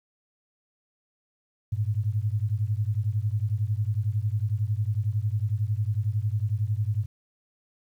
sine beating tone pair, 101.1 / 112.1 Hz, G#2 / A2, -46 / +33 cents, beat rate 11 Hz, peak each -26 / -27 dBFS, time 1.72-7.06 s, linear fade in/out 10 ms, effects 10-bit

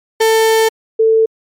35% pulse / sine tone pair in turn, 445 / 445 Hz, A4 / A4, +20 / +20 cents, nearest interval unison, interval 0 cents, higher neither, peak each -7 dBFS, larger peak neither, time 0.2-0.69 / 0.99-1.26 s, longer first, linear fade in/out 10 ms, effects MP3 64 kbps

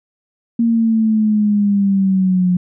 sine linear sweep, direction down, 233.1 to 178.2 Hz, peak -11 dBFS, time 0.59-2.57 s, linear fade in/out 5 ms, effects none

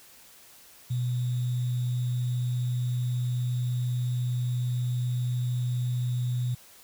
sine tone with sample-and-hold, 123.47 Hz, B2, in tune, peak -25 dBFS, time 0.9-6.55 s, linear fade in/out 10 ms, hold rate 3675 Hz, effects white hiss -53 dBFS RMS until 6.83 s

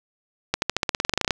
accelerating click train, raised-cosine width 0.2 ms, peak -3 dBFS, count 16, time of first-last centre 0.54-1.308 s, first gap 81 ms, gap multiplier 0.93, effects none

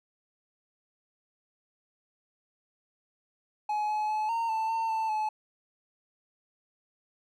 triangle tone with pitch steps, 844 / 851 / 858 / 919 / 886 / 903 / 887 / 860 Hz, G#5 / G#5 / A5 / A#5 / A5 / A5 / A5 / A5, +28 / +42 / -44 / -25 / +12 / +45 / +14 / -40 cents, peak -25 dBFS, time 3.69-5.29 s, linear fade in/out 5 ms, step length 200 ms, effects none

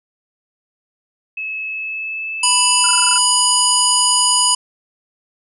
sine tone with pitch glide, 2590 to 2644 Hz, E7 to E7, -31 to +5 cents, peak -22 dBFS, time 1.37-3.17 s, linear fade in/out 5 ms, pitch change +36 cents, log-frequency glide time 1.66-2.72 s
harmonic tone, 985 Hz, B5, 5 cents flat, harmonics 1 / 3 / 5 / 7 / 9 / 10, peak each -19 / -19 / -19 / -19 / -19 / -19 dBFS, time 2.43-4.55 s, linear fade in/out 5 ms
sine tone bursts, 1400 Hz, F6, 4 cents sharp, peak -21 dBFS, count 8, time 2.84-3.179 s, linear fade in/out 2 ms, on 24 ms, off 21 ms
effects none

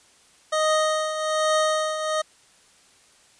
25% pulse tone with tremolo, 622.3 Hz, D#5, in tune, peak -14 dBFS, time 0.52-2.22 s, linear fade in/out 10 ms, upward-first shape triangle, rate 1.2 Hz, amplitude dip 65%, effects white hiss -56 dBFS RMS until 3.39 s + resampled to 22050 Hz

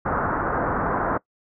white low-pass noise, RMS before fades -24 dBFS, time 0.05-1.18 s, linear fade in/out 10 ms, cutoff 1500 Hz, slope 48 dB/octave, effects noise-tail reverb RT60 0.1 s tail -21 dB re dry

